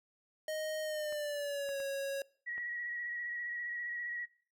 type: tone with pitch glide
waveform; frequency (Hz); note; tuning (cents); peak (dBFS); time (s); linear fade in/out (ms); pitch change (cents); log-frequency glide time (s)
square; 622.3 to 551.2; D#5 to C#5; 0 to -10; -36; 0.48-2.22; 2; -210; 0.82-1.79
type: clicks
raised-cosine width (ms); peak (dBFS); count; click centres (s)
0.5; -37; 4; 1.125 / 1.69 / 1.802 / 2.58
type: tone with vibrato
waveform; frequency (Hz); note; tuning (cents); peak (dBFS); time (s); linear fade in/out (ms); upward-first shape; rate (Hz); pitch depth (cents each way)
sine; 1917; A#6; +48; -37; 2.46-4.26; 20; square; 15; 20
effects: noise-tail reverb RT60 0.5 s tail -23 dB re dry